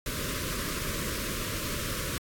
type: band-stop noise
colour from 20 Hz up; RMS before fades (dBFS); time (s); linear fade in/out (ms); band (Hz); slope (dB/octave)
pink; -33; 0.06-2.18; 2; 620 to 1000; 96
effects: AAC 64 kbps